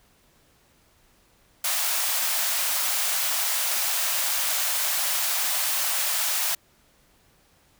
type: high-pass noise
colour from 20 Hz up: white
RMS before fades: -25 dBFS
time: 1.64-6.55 s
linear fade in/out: 5 ms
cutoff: 590 Hz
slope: 48 dB/octave
effects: pink hiss -61 dBFS RMS until 7.79 s